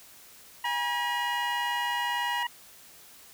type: harmonic tone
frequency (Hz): 960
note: B5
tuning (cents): -49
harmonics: 1 / 2 / 3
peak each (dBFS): -30 / -32 / -35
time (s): 0.64-2.47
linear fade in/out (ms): 5
type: tone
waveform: sawtooth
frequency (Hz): 819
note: G#5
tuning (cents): -24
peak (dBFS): -31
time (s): 0.65-2.43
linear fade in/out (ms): 2
effects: white hiss -52 dBFS RMS until 3.33 s